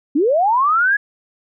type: linear sweep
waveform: sine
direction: up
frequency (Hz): 260 to 1697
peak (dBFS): -12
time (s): 0.15-0.97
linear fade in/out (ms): 10
effects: none